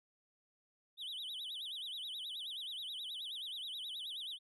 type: tone with vibrato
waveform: triangle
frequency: 3411 Hz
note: G#7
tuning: 46 cents sharp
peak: -40 dBFS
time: 0.97-4.39 s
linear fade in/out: 50 ms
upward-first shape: sine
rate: 9.4 Hz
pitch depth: 240 cents each way
effects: resampled to 32000 Hz